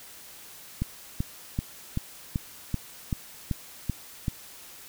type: click train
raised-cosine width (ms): 5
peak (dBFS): -14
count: 10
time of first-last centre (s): 0.82-4.282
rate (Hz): 2.6
effects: white hiss -47 dBFS RMS until 4.88 s